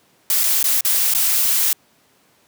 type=noise with dropouts; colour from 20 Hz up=blue; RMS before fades=-17 dBFS; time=0.3-1.73 s; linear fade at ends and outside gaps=1 ms; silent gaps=0.435-0.439 / 0.629-0.641 / 0.808-0.849 / 1.138-1.148 s; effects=pink hiss -57 dBFS RMS until 2.47 s + high-pass 150 Hz 12 dB/octave